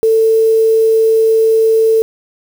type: tone with quantisation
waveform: sine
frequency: 445.7 Hz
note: A4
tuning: 22 cents sharp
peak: -7 dBFS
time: 0.03-2.02 s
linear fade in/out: 0 ms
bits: 5
effects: none